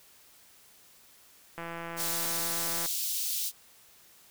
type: click train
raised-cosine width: 0.5 ms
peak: -24 dBFS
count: 216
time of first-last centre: 1.58-2.86 s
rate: 168 Hz
type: high-pass noise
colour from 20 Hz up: white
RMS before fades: -32 dBFS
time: 1.96-3.52 s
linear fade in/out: 50 ms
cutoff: 3300 Hz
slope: 24 dB/octave
effects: white hiss -58 dBFS RMS until 4.3 s